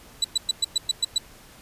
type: tone bursts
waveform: 35% pulse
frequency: 3951 Hz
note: B7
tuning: in tune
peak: -16 dBFS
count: 8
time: 0.22-1.182 s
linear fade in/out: 5 ms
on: 24 ms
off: 110 ms
effects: pink hiss -49 dBFS RMS until 1.61 s + resampled to 32000 Hz